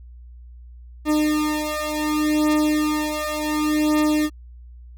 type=beating tone pair; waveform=40% pulse; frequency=303.2 / 303.88 Hz; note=D#4 / D#4; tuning=-45 / -41 cents; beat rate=0.68 Hz; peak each=-21 dBFS; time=1.05-4.3 s; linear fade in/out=50 ms; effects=added 60 Hz sine -39 dBFS peak until 4.97 s